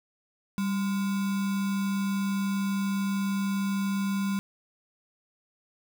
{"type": "tone with sample-and-hold", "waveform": "sine", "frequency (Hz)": 196.5, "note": "G3", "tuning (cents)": 4, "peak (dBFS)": -25, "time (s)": [0.58, 4.39], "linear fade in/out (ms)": 0, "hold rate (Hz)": 1225, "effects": []}